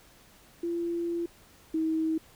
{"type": "tone pair in turn", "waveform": "sine", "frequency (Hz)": [341, 319.4], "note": ["F4", "D#4"], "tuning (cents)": [-41, 45], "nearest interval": "minor second", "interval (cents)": 114, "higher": "first", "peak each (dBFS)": [-28, -25], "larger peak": "second", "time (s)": [[0.63, 1.26], [1.74, 2.18]], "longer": "first", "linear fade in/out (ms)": 5, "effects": ["pink hiss -57 dBFS RMS until 2.35 s"]}